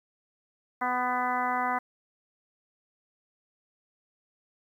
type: harmonic tone with a mistuned harmonic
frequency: 249.8 Hz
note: B3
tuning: 20 cents sharp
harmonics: 1 / 2 / 3 / 4 / 5 / 6 / 7 / 8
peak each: -37 / -41 / -30 / -31 / -33 / -36 / -40 / -37 dBFS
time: 0.81-1.79 s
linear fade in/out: 10 ms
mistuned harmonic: 5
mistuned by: -20 cents
effects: 10-bit